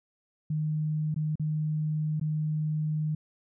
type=tone with dropouts; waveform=sine; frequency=153.8 Hz; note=D#3; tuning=20 cents flat; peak=-26 dBFS; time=0.5-3.15 s; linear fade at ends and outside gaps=5 ms; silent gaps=1.144-1.161 / 1.356-1.396 / 2.198-2.212 s; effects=none